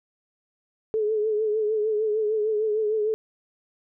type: tone with vibrato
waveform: sine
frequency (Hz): 429.8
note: A4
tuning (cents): -41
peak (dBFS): -21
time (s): 0.94-3.14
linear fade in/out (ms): 0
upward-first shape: triangle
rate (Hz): 6.6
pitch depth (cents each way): 63
effects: none